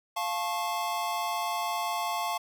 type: chord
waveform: square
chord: F augmented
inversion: none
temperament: just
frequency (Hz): 698.5 / 873.1 / 1091.3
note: F5 / A5 / C#6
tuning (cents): 0 / -14 / -27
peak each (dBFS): -34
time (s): 0.16-2.38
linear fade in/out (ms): 10
effects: none